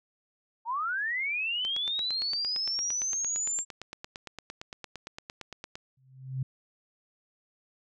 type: linear sweep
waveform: sine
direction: up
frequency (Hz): 880 to 7459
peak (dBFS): -28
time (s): 0.65-3.65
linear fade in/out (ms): 50
type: click train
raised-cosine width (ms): 0.2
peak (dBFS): -22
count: 37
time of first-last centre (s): 1.65-5.755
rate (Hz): 8.77
type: tone with exponential growth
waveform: sine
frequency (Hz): 131.5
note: C3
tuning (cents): +9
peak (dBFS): -26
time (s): 5.97-6.43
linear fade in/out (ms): 5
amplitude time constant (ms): 100
effects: none